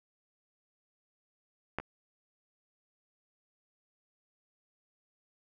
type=clicks; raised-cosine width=0.5 ms; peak=-17 / -27 dBFS; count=2; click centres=1.786 / 1.8 s; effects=none